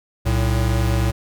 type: tone pair together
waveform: square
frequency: 63.03 / 112.3 Hz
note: B1 / A2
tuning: +36 / +36 cents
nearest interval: minor seventh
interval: 1000 cents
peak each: -20 dBFS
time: 0.25-1.12 s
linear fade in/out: 20 ms
effects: none